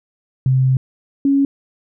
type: tone pair in turn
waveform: sine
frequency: 130.81 / 277.2 Hz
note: C3 / C#4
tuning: 0 / 0 cents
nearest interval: octave + minor second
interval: 1300 cents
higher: second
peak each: -11 dBFS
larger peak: neither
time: 0.46-0.77 / 1.25-1.45 s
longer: first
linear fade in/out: 2 ms
effects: none